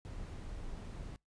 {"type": "noise", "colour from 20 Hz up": "brown", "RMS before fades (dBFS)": -44, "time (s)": [0.05, 1.16], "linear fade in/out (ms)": 0, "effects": ["noise-tail reverb RT60 0.2 s tail -25 dB re dry", "resampled to 22050 Hz"]}